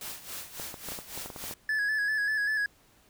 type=noise with tremolo; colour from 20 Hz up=white; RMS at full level=-38 dBFS; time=0.01-1.54 s; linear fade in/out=2 ms; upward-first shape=sine; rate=3.6 Hz; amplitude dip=75%
type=clicks; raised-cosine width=1 ms; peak=-26 dBFS; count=11; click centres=0.598 / 0.742 / 0.887 / 0.92 / 0.989 / 1.176 / 1.26 / 1.302 / 1.362 / 1.44 / 1.511 s
type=tone with vibrato; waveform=triangle; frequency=1700 Hz; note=G#6; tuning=40 cents sharp; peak=-24 dBFS; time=1.69-2.66 s; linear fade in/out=2 ms; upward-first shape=square; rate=5.1 Hz; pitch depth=37 cents each way
effects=pink hiss -62 dBFS RMS until 3.09 s